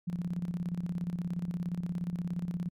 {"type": "tone with tremolo", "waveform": "sine", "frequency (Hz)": 174.61, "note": "F3", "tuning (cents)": 0, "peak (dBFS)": -29, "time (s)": [0.07, 2.69], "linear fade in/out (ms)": 10, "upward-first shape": "square", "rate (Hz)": 17, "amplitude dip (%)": 65, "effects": ["MP3 96 kbps"]}